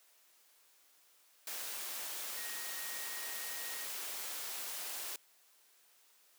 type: tone in noise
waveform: sine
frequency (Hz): 1877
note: A#6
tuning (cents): +11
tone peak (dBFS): -49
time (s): 2.37-3.85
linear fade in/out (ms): 2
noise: white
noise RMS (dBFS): -42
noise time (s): 1.47-5.16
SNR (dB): -10
effects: white hiss -67 dBFS RMS until 6.38 s + high-pass 400 Hz 12 dB/octave